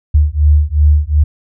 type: beating tone pair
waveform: sine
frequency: 73.42 / 76.12 Hz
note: D2 / D#2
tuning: 0 / -37 cents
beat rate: 2.7 Hz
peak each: -10 dBFS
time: 0.14-1.24 s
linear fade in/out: 10 ms
effects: none